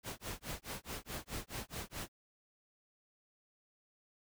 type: noise with tremolo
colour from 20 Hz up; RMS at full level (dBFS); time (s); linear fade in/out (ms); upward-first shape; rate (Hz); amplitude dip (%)
pink; -41; 0.03-2.09; 50; sine; 4.7; 100
effects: none